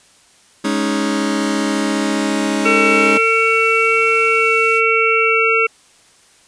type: chord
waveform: sawtooth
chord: Ab suspended fourth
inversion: none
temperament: just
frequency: 207.7 / 276.9 / 311.5 Hz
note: Ab3 / Db4 / Eb4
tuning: 0 / -2 / +2 cents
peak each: -16 dBFS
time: 0.64-3.18 s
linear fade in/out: 10 ms
type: band-stop noise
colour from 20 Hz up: white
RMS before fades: -35 dBFS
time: 1.38-4.82 s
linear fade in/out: 50 ms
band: 520 to 1500 Hz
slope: 96 dB/octave
type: harmonic tone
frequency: 450.1 Hz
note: A4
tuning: 39 cents sharp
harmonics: 1 / 3 / 5 / 6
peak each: -17 / -17 / -17 / -17 dBFS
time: 2.65-5.67 s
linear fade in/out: 10 ms
effects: white hiss -50 dBFS RMS until 6.47 s + resampled to 22050 Hz